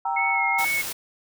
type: chord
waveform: sine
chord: E diminished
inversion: first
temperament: equal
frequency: 784 / 932.3 / 1318.5 Hz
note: G5 / Bb5 / E6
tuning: 0 / 0 / 0 cents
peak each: -26 / -26 / -32 dBFS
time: 0.05-0.65 s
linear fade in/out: 5 ms
type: tone with vibrato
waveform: sine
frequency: 2179 Hz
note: C#7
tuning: 30 cents flat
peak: -22 dBFS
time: 0.16-0.82 s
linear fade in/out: 10 ms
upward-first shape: sine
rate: 2.3 Hz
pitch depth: 28 cents each way
type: noise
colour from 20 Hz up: white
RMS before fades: -31 dBFS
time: 0.58-0.93 s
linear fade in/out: 10 ms
effects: none